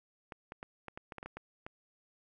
clicks, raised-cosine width 0.5 ms, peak -28 dBFS, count 11, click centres 0.322 / 0.521 / 0.629 / 0.883 / 0.975 / 1.122 / 1.183 / 1.229 / 1.26 / 1.37 / 1.665 s, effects none

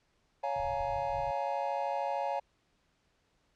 triangle chord, Bb minor seventh, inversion first, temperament just, 559.4 / 699.2 / 839.1 / 932.3 Hz, Db5 / F5 / Ab5 / Bb5, +16 / +2 / +18 / 0 cents, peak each -34 / -35 / -33 / -37 dBFS, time 0.43-2.4 s, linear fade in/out 10 ms
pink low-pass noise, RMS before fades -46 dBFS, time 0.56-1.31 s, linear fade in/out 0 ms, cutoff 150 Hz, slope 96 dB/octave
effects pink hiss -73 dBFS RMS until 3.55 s + low-pass 6000 Hz 12 dB/octave

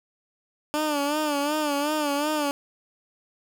15% pulse tone with vibrato, 295.2 Hz, D4, 9 cents sharp, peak -17 dBFS, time 0.74-2.51 s, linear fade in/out 0 ms, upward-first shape sine, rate 2.7 Hz, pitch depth 77 cents each way, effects none

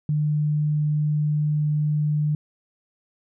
sine tone, 150.2 Hz, D3, 39 cents sharp, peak -19 dBFS, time 0.09-2.35 s, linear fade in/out 2 ms, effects none

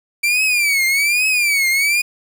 40% pulse tone with vibrato, 2326 Hz, D7, 17 cents flat, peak -13 dBFS, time 0.23-2.02 s, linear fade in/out 10 ms, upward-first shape triangle, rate 1.2 Hz, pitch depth 180 cents each way, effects 7-bit

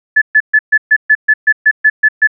sine tone bursts, 1728 Hz, A6, 32 cents flat, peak -4 dBFS, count 12, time 0.16-2.274 s, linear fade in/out 10 ms, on 57 ms, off 130 ms, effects none

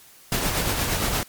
pink noise with tremolo, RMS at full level -22 dBFS, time 0.32-1.23 s, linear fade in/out 0 ms, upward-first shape triangle, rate 8.6 Hz, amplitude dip 45%, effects white hiss -50 dBFS RMS until 1.28 s + MP3 96 kbps

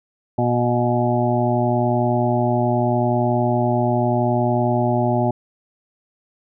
harmonic tone with a mistuned harmonic, 120.8 Hz, B2, 38 cents flat, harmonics 1 / 2 / 3 / 5 / 6 / 7, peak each -21 / -22 / -24 / -23 / -25 / -25 dBFS, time 0.38-5.31 s, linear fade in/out 5 ms, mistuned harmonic 5, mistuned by +28 cents, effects none

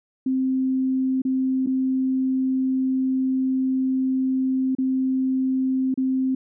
sine tone with dropouts, 261.6 Hz, C4, in tune, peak -19 dBFS, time 0.26-6.35 s, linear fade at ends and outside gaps 5 ms, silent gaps 1.219-1.25 / 1.663-1.67 / 4.751-4.784 / 5.942-5.975 s, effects none

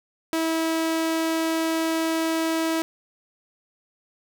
sawtooth tone, 324.6 Hz, E4, 27 cents flat, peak -18 dBFS, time 0.33-2.82 s, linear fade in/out 0 ms, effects none

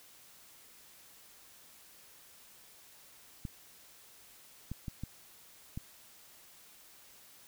clicks, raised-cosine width 5 ms, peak -26 dBFS, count 5, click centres 3.452 / 4.716 / 4.882 / 5.036 / 5.775 s, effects white hiss -58 dBFS RMS until 7.47 s

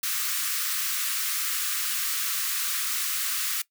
white high-pass noise, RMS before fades -28 dBFS, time 0.03-3.62 s, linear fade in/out 5 ms, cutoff 1100 Hz, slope 96 dB/octave, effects noise-tail reverb RT60 0.1 s tail -20 dB re dry

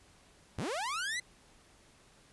sawtooth linear sweep, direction up, 60.2 to 2059 Hz, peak -30 dBFS, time 0.58-1.2 s, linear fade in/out 5 ms, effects pink hiss -62 dBFS RMS until 2.32 s + resampled to 24000 Hz

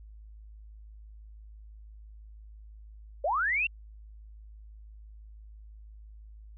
sine linear sweep, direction up, 516 to 2776 Hz, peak -25 dBFS, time 3.24-3.67 s, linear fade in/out 5 ms, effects added 53 Hz sine -46 dBFS peak until 6.57 s

